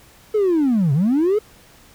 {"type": "linear two-way sweep", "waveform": "triangle", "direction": "down then up", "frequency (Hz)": [440, 130, 440], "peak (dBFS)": -11, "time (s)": [0.34, 1.39], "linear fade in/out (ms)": 10, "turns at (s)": 0.93, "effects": ["tanh soft clip ceiling -10 dBFS", "pink hiss -49 dBFS RMS until 1.94 s"]}